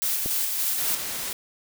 blue noise with tremolo, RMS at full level -25 dBFS, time 0.02-0.95 s, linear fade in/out 0 ms, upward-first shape square, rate 3.5 Hz, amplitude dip 25%
click, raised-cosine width 2 ms, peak -18 dBFS, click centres 0.26 s
white noise, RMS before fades -31 dBFS, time 0.78-1.33 s, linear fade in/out 2 ms
effects none

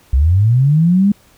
sine linear sweep, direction up, 60.5 to 207.7 Hz, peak -8 dBFS, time 0.13-1.12 s, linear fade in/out 5 ms, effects pink hiss -50 dBFS RMS until 1.37 s

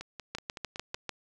two click trains, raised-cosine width 0.2 ms, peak -17 / -23 dBFS, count 6 / 6, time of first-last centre 0.35-1.093 / 0.01-0.946 s, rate 6.73 / 5.34 Hz, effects none

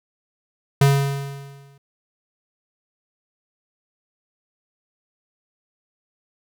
square tone with exponential decay, 139.3 Hz, C#3, 9 cents sharp, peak -11 dBFS, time 0.81-1.78 s, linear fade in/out 5 ms, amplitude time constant 210 ms, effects none

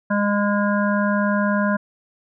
harmonic tone, 204.4 Hz, G#3, 27 cents flat, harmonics 1 / 3 / 5 / 7 / 8, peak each -19 / -24 / -26 / -27 / -28 dBFS, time 0.1-1.77 s, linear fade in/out 10 ms, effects none

